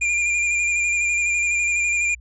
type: tone with vibrato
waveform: square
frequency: 2400 Hz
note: D7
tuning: 37 cents sharp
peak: -19 dBFS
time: 0.01-2.15 s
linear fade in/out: 10 ms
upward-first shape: square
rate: 12 Hz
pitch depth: 20 cents each way
effects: added 60 Hz sine -41 dBFS peak until 2.2 s + resampled to 24000 Hz